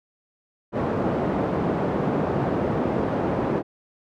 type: band-pass noise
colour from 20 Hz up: pink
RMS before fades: -24 dBFS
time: 0.72-3.63 s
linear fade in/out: 50 ms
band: 160 to 740 Hz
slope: 12 dB/octave
effects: none